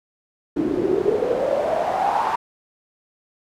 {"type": "noise with band-pass filter sweep", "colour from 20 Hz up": "pink", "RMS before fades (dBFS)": -21, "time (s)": [0.56, 2.36], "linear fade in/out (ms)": 10, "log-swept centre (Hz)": [300, 970], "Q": 7.8, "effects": []}